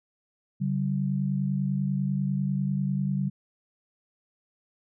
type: tone pair together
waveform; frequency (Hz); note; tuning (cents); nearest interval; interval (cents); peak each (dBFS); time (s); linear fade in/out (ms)
sine; 141.1 / 191.18; C#3 / G3; +31 / -43; perfect fourth; 526; -27; 0.6-3.3; 20
effects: none